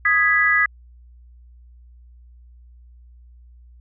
sine chord, G# minor, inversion second, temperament equal, 1244.5 / 1661.2 / 1975.5 Hz, D#6 / G#6 / B6, 0 / 0 / 0 cents, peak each -22 / -18 / -17 dBFS, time 0.05-0.66 s, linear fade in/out 5 ms, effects added 60 Hz sine -44 dBFS peak until 3.8 s

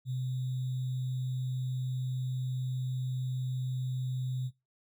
sine tone with sample-and-hold, 128.1 Hz, C3, 36 cents flat, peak -31 dBFS, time 0.05-4.51 s, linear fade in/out 50 ms, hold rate 3675 Hz, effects noise-tail reverb RT60 0.2 s tail -17 dB re dry

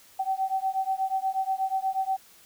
sine beating tone pair, 763 / 771.3 Hz, G5 / G5, -47 / -28 cents, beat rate 8.3 Hz, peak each -28 dBFS, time 0.19-2.17 s, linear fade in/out 10 ms, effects white hiss -55 dBFS RMS until 2.45 s

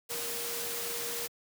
sine tone in noise, 470.9 Hz, A#4, 18 cents sharp, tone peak -42 dBFS, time 0.09-1.28 s, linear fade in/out 20 ms, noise white, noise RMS -36 dBFS, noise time 0.09-1.28 s, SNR -9 dB, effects high-pass 100 Hz 12 dB/octave

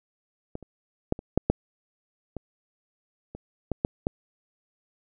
clicks, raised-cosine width 2 ms, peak -20 / -30 / -9 / -24 / -6 / -6 / -20 / -25 / -13 / -9 / -11 dBFS, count 11, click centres 0.554 / 0.627 / 1.124 / 1.191 / 1.376 / 1.5 / 2.367 / 3.35 / 3.717 / 3.849 / 4.069 s, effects none

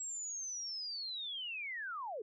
sine linear sweep, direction down, 7700 to 389.9 Hz, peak -39 dBFS, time 0-2.22 s, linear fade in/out 5 ms, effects none

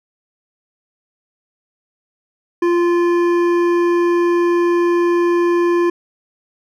sine tone with hard clipping, 346.7 Hz, F4, 13 cents flat, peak -14 dBFS, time 2.62-5.9 s, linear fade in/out 5 ms, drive 11 dB, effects none

